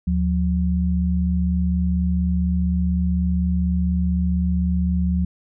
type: tone pair together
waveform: sine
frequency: 75.55 / 179.7 Hz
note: D2 / F3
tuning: +50 / +50 cents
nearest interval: octave + minor third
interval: 1500 cents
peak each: -20 dBFS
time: 0.07-5.25 s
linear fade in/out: 5 ms
effects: none